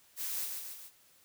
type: noise with echo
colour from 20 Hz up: blue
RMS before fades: -37 dBFS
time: 0.16-0.49 s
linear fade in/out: 50 ms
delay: 140 ms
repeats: 3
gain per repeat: -4 dB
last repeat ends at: 0.91 s
effects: white hiss -64 dBFS RMS until 1.24 s